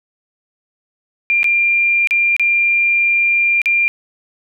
sine tone with dropouts, 2389 Hz, D7, 29 cents sharp, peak -11 dBFS, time 1.3-3.88 s, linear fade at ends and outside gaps 0 ms, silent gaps 1.431-1.443 / 2.073-2.109 / 2.365-2.396 / 3.617-3.658 s, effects none

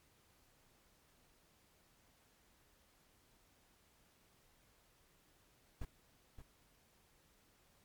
brown noise with echo, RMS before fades -41 dBFS, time 5.81-5.85 s, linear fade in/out 5 ms, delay 570 ms, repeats 1, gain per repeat -10 dB, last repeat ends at 6.42 s, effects pink hiss -71 dBFS RMS until 7.84 s + MP3 96 kbps

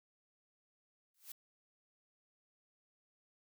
blue noise with exponential growth, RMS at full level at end -44 dBFS, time 1.14-1.32 s, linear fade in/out 5 ms, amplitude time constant 38 ms, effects none

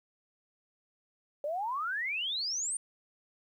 sine exponential sweep, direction up, 562 to 9220 Hz, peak -31 dBFS, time 1.44-2.77 s, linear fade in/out 2 ms, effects 11-bit

